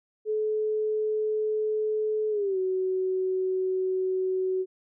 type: tone with pitch glide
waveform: sine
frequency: 430 to 374.3 Hz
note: A4 to F#4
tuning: -40 to +20 cents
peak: -24 dBFS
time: 0.25-4.66 s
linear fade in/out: 50 ms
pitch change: -240 cents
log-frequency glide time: 2.3-2.58 s
effects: none